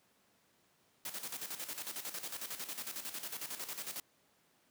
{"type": "noise with tremolo", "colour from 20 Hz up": "white", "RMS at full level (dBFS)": -41, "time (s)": [1.05, 4], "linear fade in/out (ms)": 2, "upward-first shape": "square", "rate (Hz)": 11, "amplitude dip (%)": 65, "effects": ["pink hiss -71 dBFS RMS until 4.7 s", "high-pass 150 Hz 12 dB/octave"]}